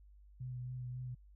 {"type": "tone with vibrato", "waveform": "sine", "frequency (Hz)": 125.6, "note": "B2", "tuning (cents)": 30, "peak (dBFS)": -40, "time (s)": [0.4, 1.15], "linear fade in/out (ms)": 10, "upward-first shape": "sine", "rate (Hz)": 3.7, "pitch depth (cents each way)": 23, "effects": ["added 50 Hz sine -57 dBFS peak until 1.35 s"]}